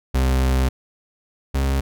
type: tone pair in turn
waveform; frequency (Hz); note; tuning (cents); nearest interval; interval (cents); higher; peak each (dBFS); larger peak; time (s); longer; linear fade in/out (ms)
40% pulse; 65 / 67.6; C2 / C#2; -11 / -43; minor second; 68; second; -15 / -17; first; 0.14-0.69 / 1.54-1.81; first; 10
effects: none